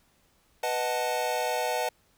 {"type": "chord", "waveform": "square", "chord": "B dominant seventh", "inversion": "none", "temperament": "equal", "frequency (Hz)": [493.9, 622.3, 740, 880], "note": ["B4", "D#5", "F#5", "A5"], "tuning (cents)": [0, 0, 0, 0], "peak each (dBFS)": -33, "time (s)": [0.63, 1.89], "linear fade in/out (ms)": 5, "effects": ["pink hiss -66 dBFS RMS until 2.17 s"]}